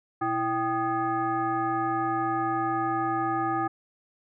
sine tone with frequency modulation, 784 Hz, G5, in tune, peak -24 dBFS, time 0.21-3.68 s, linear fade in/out 10 ms, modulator 453 Hz, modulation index 1.3, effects none

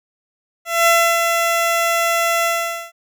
15% pulse tone with ADSR envelope, 675 Hz, E5, 41 cents sharp, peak -4 dBFS, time 0.65-2.92 s, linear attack 220 ms, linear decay 310 ms, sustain -5 dB, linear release 470 ms, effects none

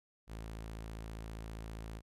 sawtooth tone, 55 Hz, A1, in tune, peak -39 dBFS, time 0.27-2.02 s, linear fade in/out 50 ms, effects resampled to 32000 Hz

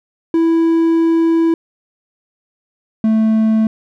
triangle tone pair in turn, 329.6 / 220 Hz, E4 / A3, 0 / 0 cents, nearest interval perfect fifth, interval 700 cents, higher first, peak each -8 dBFS, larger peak neither, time 0.34-1.54 / 3.04-3.67 s, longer first, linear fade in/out 2 ms, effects none

